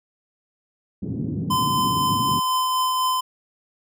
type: band-pass noise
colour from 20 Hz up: pink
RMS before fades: -27 dBFS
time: 1.02-2.4 s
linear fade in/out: 10 ms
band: 110 to 290 Hz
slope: 24 dB/octave
type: tone with tremolo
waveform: square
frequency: 1024 Hz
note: C6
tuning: 38 cents flat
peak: -19 dBFS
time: 1.5-3.21 s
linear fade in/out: 10 ms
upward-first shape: triangle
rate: 4 Hz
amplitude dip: 25%
effects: none